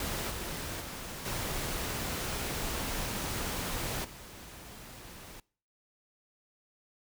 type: noise with level steps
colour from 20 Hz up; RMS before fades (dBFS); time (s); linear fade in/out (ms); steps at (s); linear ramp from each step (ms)
pink; -35 / -38 / -41 / -35 / -48; 0-5.4; 2; 0.3 / 0.8 / 1.25 / 4.04; 10
effects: noise-tail reverb RT60 0.5 s tail -25 dB re dry